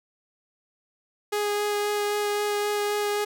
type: tone with vibrato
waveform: sawtooth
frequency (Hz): 414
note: G#4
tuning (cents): -5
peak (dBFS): -20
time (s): 1.32-3.25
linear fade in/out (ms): 10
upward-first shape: sine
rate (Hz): 3.8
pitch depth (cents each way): 9
effects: none